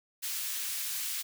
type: high-pass noise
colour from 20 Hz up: white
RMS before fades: -35 dBFS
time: 0.22-1.23 s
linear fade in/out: 20 ms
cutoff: 1900 Hz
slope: 12 dB/octave
effects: none